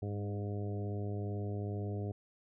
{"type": "harmonic tone with a mistuned harmonic", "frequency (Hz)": 102.4, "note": "G#2", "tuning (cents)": -24, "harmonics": [1, 2, 3, 4, 5, 6, 7], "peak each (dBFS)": [-36, -44, -46, -44, -51, -51, -52], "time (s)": [0.02, 2.12], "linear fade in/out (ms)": 5, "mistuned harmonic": 2, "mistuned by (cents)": -16, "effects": []}